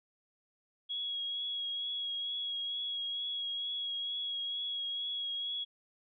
sine tone with vibrato, 3322 Hz, G#7, in tune, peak -34 dBFS, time 0.89-5.65 s, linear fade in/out 20 ms, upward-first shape triangle, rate 2.2 Hz, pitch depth 22 cents each way, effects none

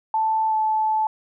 sine tone with pitch glide, 880 to 869.9 Hz, A5 to A5, 0 to -20 cents, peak -18 dBFS, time 0.14-1.07 s, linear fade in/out 2 ms, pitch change -20 cents, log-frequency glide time 0.48-0.55 s, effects none

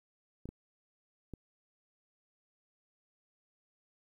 clicks, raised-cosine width 3 ms, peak -30 dBFS, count 3, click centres 0.456 / 0.49 / 1.337 s, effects 11-bit

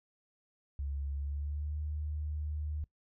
sine tone with pitch glide, 70 to 75.46 Hz, C#2 to D2, +18 to +48 cents, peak -34 dBFS, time 0.79-2.84 s, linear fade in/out 0 ms, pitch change +130 cents, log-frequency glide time 1.14-1.78 s, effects noise-tail reverb RT60 0.1 s tail -21 dB re dry

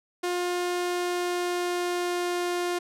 sawtooth tone with pitch glide, 355.1 to 352.9 Hz, F4 to F4, +29 to +18 cents, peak -22 dBFS, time 0.23-2.79 s, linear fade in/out 10 ms, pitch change -11 cents, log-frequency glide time 0.78-2.52 s, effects low-pass 12000 Hz 12 dB/octave

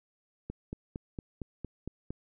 click train, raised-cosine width 3 ms, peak -24 dBFS, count 8, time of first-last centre 0.5-2.106 s, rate 4.36 Hz, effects none

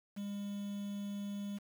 triangle tone with quantisation, 202.2 Hz, G#3, 46 cents flat, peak -36 dBFS, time 0.16-1.59 s, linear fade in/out 20 ms, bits 9, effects none

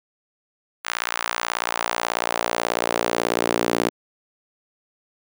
sawtooth tone with high-pass filter sweep, 58.27 Hz, A#1, in tune, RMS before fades -24 dBFS, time 0.84-3.9 s, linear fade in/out 20 ms, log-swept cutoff 1400 to 320 Hz, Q 1.3, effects none

